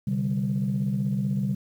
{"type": "chord", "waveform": "sine", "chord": "C suspended second", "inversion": "none", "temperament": "equal", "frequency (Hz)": [130.81, 146.83, 196], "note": ["C3", "D3", "G3"], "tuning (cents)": [0, 0, 0], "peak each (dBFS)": [-27, -29, -25], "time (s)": [0.07, 1.55], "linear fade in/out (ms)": 5, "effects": ["tanh soft clip ceiling -17 dBFS", "9-bit"]}